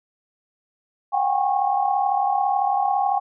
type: tone cluster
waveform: sine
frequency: 732 / 766 / 804 / 1093 Hz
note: F#5 / G5 / G5 / C#6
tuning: -19 / -40 / +44 / -25 cents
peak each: -25 / -27 / -20 / -28 dBFS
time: 1.12-3.2 s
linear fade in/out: 20 ms
effects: none